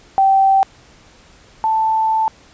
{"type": "tone pair in turn", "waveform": "sine", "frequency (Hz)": [776, 882], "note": ["G5", "A5"], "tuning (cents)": [-18, 4], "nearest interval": "major second", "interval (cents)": 222, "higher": "second", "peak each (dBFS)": [-9, -13], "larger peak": "first", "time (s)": [[0.18, 0.63], [1.64, 2.28]], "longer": "second", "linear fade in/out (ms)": 0, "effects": ["pink hiss -47 dBFS RMS until 2.53 s", "resampled to 16000 Hz"]}